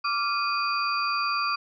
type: tone cluster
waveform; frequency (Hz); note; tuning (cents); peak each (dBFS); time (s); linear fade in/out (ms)
sine; 1166 / 1384 / 2472 / 4684; D6 / F6 / D#7 / D8; -13 / -16 / -12 / -5; -26 / -31 / -32 / -32; 0.04-1.56; 10
effects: none